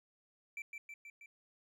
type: tone with echo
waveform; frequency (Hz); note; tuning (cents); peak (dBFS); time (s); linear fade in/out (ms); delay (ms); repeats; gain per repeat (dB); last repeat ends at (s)
triangle; 2335; D7; -11; -39; 0.57-0.62; 2; 160; 4; -3; 1.26
effects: none